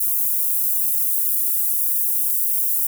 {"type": "high-pass noise", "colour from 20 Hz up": "pink", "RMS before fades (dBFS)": -20, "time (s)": [0, 2.87], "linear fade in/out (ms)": 5, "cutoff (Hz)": 12000, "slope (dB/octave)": 24, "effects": []}